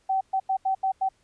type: tone bursts at uneven times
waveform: sine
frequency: 767 Hz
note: G5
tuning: 38 cents flat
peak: -21 dBFS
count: 6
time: 0.09-0.21 / 0.33-0.4 / 0.49-0.57 / 0.65-0.75 / 0.83-0.92 / 1.01-1.09 s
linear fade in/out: 10 ms
effects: pink hiss -66 dBFS RMS until 1.23 s + resampled to 22050 Hz